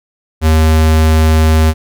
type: tone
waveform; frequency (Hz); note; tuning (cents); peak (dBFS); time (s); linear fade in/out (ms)
square; 79; D#2; +27; -7; 0.41-1.74; 50
effects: none